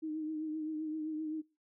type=tone with vibrato; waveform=sine; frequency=311.1 Hz; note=D#4; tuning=in tune; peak=-35 dBFS; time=0.02-1.42 s; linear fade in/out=20 ms; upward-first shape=triangle; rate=7.7 Hz; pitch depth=45 cents each way; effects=noise-tail reverb RT60 0.3 s tail -23 dB re dry